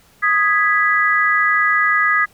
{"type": "chord", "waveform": "sine", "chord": "G# minor", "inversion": "second", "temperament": "equal", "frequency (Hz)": [1244.5, 1661.2, 1975.5], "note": ["D#6", "G#6", "B6"], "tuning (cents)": [0, 0, 0], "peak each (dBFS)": -17, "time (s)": [0.22, 2.26], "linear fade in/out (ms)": 20, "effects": ["pink hiss -52 dBFS RMS until 2.33 s"]}